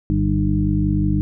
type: harmonic tone with a mistuned harmonic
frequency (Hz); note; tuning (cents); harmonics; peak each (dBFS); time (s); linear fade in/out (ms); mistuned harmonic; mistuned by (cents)
50.7; G#1; -41; 1 / 2 / 3 / 4 / 6; -22 / -22 / -22 / -22 / -22; 0.1-1.21; 0; 4; -43
effects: none